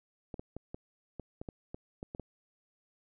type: clicks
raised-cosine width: 2 ms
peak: -27 dBFS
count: 11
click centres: 0.342 / 0.395 / 0.566 / 0.745 / 1.197 / 1.415 / 1.488 / 1.745 / 2.029 / 2.149 / 2.197 s
effects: none